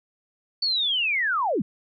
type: linear sweep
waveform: sine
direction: down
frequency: 4535 to 151.8 Hz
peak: -21 dBFS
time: 0.62-1.62 s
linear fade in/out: 5 ms
effects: none